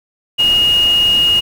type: tone in noise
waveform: sine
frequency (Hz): 2863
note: F7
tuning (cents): +42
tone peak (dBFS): -9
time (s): 0.38-1.41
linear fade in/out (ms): 20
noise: pink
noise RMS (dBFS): -27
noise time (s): 0.38-1.41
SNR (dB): +15
effects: none